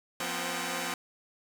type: tone cluster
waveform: 5% pulse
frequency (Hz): 175.1 / 244 / 264.4 / 766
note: F3 / B3 / C4 / G5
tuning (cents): +5 / -21 / +18 / -40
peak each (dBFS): -26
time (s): 0.2-0.94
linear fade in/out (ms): 2
effects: none